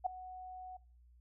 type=tone with ADSR envelope; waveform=sine; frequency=740 Hz; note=F#5; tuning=in tune; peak=-27 dBFS; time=0.04-0.77 s; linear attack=23 ms; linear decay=4 ms; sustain=-18 dB; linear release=7 ms; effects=noise-tail reverb RT60 0.4 s tail -23 dB re dry + added 60 Hz sine -60 dBFS peak until 1.2 s